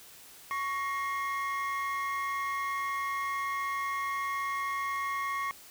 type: tone cluster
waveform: triangle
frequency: 1111 / 1872 / 2139 Hz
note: C#6 / A#6 / C7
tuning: +4 / +7 / +38 cents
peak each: -29 / -37 / -36 dBFS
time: 0.51-5.51 s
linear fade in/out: 0 ms
effects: tanh soft clip ceiling -23 dBFS + white hiss -52 dBFS RMS until 5.7 s